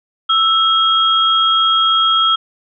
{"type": "tone pair together", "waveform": "sine", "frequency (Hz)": [1318.5, 3268], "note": ["E6", "G#7"], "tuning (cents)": [0, -29], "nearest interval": "octave + major third", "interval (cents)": 1571, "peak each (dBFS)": -13, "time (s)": [0.29, 2.36], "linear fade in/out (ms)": 10, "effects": []}